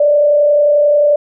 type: tone with frequency modulation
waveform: sine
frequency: 587.3 Hz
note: D5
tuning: in tune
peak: -7 dBFS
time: 0-1.16 s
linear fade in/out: 5 ms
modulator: 31.3 Hz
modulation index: 0.41
effects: none